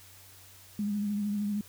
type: tone with vibrato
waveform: sine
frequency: 205.9 Hz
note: G#3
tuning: 15 cents flat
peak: -28 dBFS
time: 0.79-1.61 s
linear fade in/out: 2 ms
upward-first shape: triangle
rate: 13 Hz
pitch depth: 43 cents each way
effects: added 94 Hz sine -58 dBFS peak until 1.68 s + white hiss -54 dBFS RMS until 1.68 s